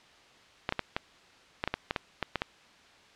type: clicks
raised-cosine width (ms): 0.3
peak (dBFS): -12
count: 12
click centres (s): 0.691 / 0.724 / 0.793 / 0.965 / 1.639 / 1.676 / 1.74 / 1.909 / 1.962 / 2.227 / 2.357 / 2.419
effects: white hiss -57 dBFS RMS until 3.15 s + low-pass 4000 Hz 12 dB/octave